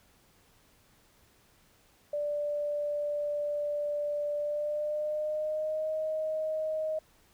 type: tone with pitch glide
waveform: sine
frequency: 587.3 to 625.8 Hz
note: D5 to D#5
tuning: 0 to +10 cents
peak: -29 dBFS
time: 2.13-6.99 s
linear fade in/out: 5 ms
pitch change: +110 cents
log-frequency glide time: 4.36-5.9 s
effects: pink hiss -64 dBFS RMS until 7.33 s